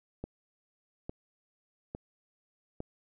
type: click train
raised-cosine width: 2 ms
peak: -24 dBFS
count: 4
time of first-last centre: 0.24-2.804 s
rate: 1.17 Hz
effects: none